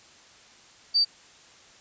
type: tone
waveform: sine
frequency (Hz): 4630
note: D8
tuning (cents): -25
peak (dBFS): -18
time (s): 0.94-1.05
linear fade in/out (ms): 20
effects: white hiss -53 dBFS RMS until 1.8 s + resampled to 16000 Hz